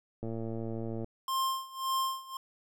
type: click train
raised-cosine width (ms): 2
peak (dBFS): -25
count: 93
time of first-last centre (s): 0.23-1.044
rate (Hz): 113
type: tone with tremolo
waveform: square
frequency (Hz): 1058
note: C6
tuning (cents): +19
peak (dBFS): -28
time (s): 1.28-2.37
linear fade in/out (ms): 2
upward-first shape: sine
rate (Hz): 1.8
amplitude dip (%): 90
effects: none